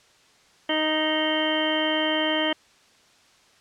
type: harmonic tone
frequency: 311.1 Hz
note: D#4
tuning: in tune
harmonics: 1 / 2 / 3 / 4 / 5 / 6 / 7 / 9 / 10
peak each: -27 / -27 / -32 / -36 / -37 / -30 / -34 / -35 / -27 dBFS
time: 0.69-2.53 s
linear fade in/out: 5 ms
effects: white hiss -57 dBFS RMS until 3.6 s + low-pass 6000 Hz 12 dB/octave